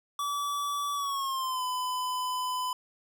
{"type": "tone with pitch glide", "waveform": "square", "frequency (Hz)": [1150, 1006.9], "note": ["D6", "B5"], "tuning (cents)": [-37, 33], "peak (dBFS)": -30, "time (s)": [0.19, 2.73], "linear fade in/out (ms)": 2, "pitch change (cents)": -230, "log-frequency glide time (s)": [0.94, 1.64], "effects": []}